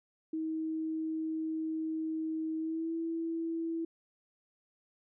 sine tone with pitch glide, 318 to 329.4 Hz, D#4 to E4, +38 to -1 cents, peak -32 dBFS, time 0.33-3.85 s, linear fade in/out 5 ms, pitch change +61 cents, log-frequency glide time 2.58-2.94 s, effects none

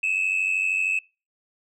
sine tone pair together, 2544 / 2637 Hz, D#7 / E7, +38 / 0 cents, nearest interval minor second, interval 62 cents, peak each -22 dBFS, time 0.03-0.99 s, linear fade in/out 5 ms, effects noise-tail reverb RT60 0.3 s tail -25 dB re dry + tanh soft clip ceiling -18 dBFS

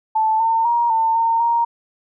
sine tone with pitch steps, 877 / 905 / 944 / 899 / 914 / 935 Hz, A5 / A5 / A#5 / A5 / A#5 / A#5, -6 / +48 / +22 / +37 / -34 / +5 cents, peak -14 dBFS, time 0.15-1.65 s, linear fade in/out 10 ms, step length 250 ms, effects none

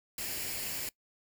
white noise with comb filter, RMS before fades -37 dBFS, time 0.18-0.89 s, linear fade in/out 2 ms, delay 0.41 ms, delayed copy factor +0.5, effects noise-tail reverb RT60 0.1 s tail -21 dB re dry

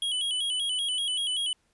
square tone with vibrato, 3136 Hz, G7, in tune, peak -27 dBFS, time 0.02-1.53 s, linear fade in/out 2 ms, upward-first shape square, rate 5.2 Hz, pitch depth 80 cents each way, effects pink hiss -70 dBFS RMS until 1.73 s + resampled to 24000 Hz

